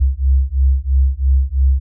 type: beating tone pair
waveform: sine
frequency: 65.41 / 68.41 Hz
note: C2 / C#2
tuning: 0 / -22 cents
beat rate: 3 Hz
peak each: -14 dBFS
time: 0-1.8 s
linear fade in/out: 20 ms
effects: none